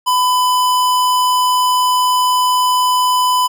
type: tone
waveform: square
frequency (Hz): 1002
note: B5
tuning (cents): +25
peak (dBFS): -12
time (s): 0.06-3.48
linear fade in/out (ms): 20
effects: none